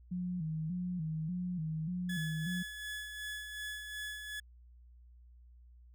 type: tone with vibrato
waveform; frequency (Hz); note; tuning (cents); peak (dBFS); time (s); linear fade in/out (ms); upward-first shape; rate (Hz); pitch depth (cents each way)
sine; 168.4; E3; +37; -34; 0.11-2.63; 10; square; 1.7; 110
type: tone with tremolo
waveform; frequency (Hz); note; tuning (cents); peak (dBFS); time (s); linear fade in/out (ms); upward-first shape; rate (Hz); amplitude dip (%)
30% pulse; 1704; G#6; +44; -36; 2.09-4.4; 5; sine; 2.7; 45
effects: added 60 Hz sine -55 dBFS peak until 5.94 s